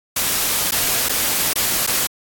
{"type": "noise with dropouts", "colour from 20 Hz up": "white", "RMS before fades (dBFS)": -19, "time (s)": [0.16, 2.07], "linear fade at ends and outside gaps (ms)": 5, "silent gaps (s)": [[0.71, 0.719], [1.087, 1.093], [1.534, 1.556], [1.866, 1.873]], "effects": ["AAC 64 kbps"]}